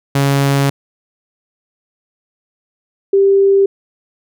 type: tone pair in turn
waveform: sawtooth / sine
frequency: 139.1 / 393.4 Hz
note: C#3 / G4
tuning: +6 / +6 cents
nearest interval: octave + tritone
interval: 1800 cents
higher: second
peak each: -7 dBFS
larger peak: neither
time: 0.15-0.7 / 3.13-3.66 s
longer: first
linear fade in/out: 5 ms
effects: none